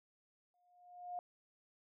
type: tone with exponential growth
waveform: sine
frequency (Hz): 713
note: F5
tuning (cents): +36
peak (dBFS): -38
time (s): 0.54-1.19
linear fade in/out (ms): 1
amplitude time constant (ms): 140
effects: none